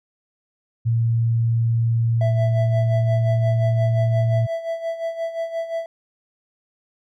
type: tone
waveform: sine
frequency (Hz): 115.4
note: A#2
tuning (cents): -17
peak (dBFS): -16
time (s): 0.85-4.47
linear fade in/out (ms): 20
type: tone with tremolo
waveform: triangle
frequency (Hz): 662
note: E5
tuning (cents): +7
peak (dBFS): -19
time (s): 2.21-5.86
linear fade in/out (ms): 2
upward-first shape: sine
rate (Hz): 5.7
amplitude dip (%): 70
effects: none